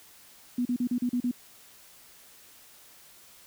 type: tone bursts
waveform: sine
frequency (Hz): 245.2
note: B3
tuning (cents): -12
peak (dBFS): -24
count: 7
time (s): 0.58-1.313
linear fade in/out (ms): 5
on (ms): 73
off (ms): 37
effects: white hiss -54 dBFS RMS until 3.46 s